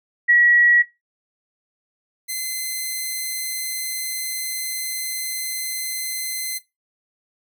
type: tone pair in turn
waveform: sine / 5% pulse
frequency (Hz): 1921 / 2055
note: B6 / C7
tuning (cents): -48 / -32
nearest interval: minor second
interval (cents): 116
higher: second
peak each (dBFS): -11 / -15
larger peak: first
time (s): 0.28-0.83 / 2.28-6.59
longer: second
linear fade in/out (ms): 20
effects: noise-tail reverb RT60 0.2 s tail -17 dB re dry

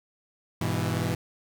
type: chord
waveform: sawtooth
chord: E major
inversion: first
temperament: equal with one note detuned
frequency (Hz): 101.28 / 123.47 / 164.81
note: G#2 / B2 / E3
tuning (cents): -43 / 0 / 0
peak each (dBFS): -26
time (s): 0.61-1.15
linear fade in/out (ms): 5
effects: 9-bit

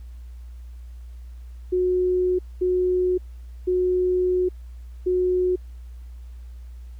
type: tone bursts at uneven times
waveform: sine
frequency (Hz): 364.6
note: F#4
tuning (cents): -25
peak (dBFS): -18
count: 4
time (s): 1.72-2.39 / 2.61-3.18 / 3.67-4.49 / 5.06-5.56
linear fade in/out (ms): 10
effects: added 60 Hz sine -36 dBFS peak until 6.99 s + pink hiss -62 dBFS RMS until 6.99 s

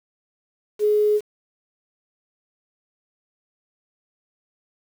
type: tone with quantisation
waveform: sine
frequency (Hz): 420.5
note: G#4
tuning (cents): +22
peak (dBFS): -15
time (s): 0.79-1.21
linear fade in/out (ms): 50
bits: 7
effects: none

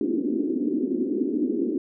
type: band-pass noise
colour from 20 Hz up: white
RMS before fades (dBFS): -25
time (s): 0.01-1.78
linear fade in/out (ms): 2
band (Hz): 240 to 360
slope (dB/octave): 48
effects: none

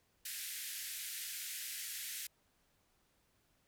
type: band-pass noise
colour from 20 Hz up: white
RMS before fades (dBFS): -44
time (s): 0.25-2.27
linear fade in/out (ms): 5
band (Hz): 1600 to 15000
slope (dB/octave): 48
effects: pink hiss -75 dBFS RMS until 3.67 s

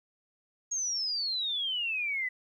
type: exponential sweep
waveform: sine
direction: down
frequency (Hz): 6640 to 1975.5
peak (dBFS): -29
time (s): 0.71-2.29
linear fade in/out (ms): 10
effects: 11-bit

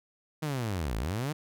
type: linear two-way sweep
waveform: sawtooth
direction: down then up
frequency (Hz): 159.4 to 50.3 to 159.4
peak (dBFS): -26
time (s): 0.42-1.33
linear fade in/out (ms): 10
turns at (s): 0.97
effects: none

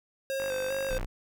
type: tone with vibrato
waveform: square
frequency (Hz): 529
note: C5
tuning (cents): +19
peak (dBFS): -30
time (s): 0.3-0.98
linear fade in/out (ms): 0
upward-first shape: square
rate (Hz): 2.5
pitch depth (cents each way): 32
type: click train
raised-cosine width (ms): 0.5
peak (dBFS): -24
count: 32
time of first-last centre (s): 0.4-1.03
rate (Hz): 49.2
type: tone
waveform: square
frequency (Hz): 30.87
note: B0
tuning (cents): 0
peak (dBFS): -32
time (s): 0.9-1.06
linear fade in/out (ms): 10
effects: none

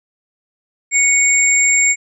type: tone pair together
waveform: sine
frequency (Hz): 2217 / 7397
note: C#7 / A#8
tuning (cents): 0 / -14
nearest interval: octave + major sixth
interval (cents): 2086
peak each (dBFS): -13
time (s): 0.91-1.96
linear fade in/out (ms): 50
effects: none

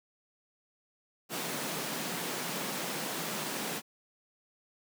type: high-pass noise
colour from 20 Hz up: pink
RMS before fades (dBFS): -36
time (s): 1.29-3.82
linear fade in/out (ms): 50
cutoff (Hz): 150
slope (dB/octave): 48
effects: none

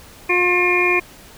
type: harmonic tone with a mistuned harmonic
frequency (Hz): 356.9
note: F4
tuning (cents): +38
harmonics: 1 / 2 / 3 / 5 / 6 / 7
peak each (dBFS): -19 / -28 / -23 / -28 / -22 / -17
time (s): 0.29-1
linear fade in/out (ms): 10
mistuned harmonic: 7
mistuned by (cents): -53
effects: pink hiss -43 dBFS RMS until 1.37 s

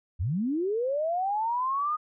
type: linear sweep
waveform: sine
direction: up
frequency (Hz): 69.3 to 1244.5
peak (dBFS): -25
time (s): 0.19-1.97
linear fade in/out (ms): 20
effects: none

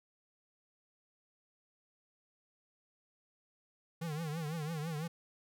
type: tone with vibrato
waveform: square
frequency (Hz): 157.8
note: D#3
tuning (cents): +25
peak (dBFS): -37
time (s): 4.01-5.08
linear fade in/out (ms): 10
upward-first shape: triangle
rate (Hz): 6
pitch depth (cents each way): 150
effects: none

